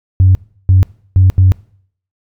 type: tone bursts at uneven times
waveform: sine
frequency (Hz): 93.6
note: F#2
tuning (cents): +20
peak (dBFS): -3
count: 4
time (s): 0.2-0.35 / 0.69-0.83 / 1.16-1.3 / 1.38-1.52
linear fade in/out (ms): 0
effects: noise-tail reverb RT60 0.6 s tail -23 dB re dry + tanh soft clip ceiling 0 dBFS